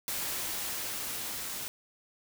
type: noise with level ramp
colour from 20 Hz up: white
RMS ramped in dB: -34 to -38 dBFS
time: 0.08-1.68 s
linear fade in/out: 0 ms
effects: none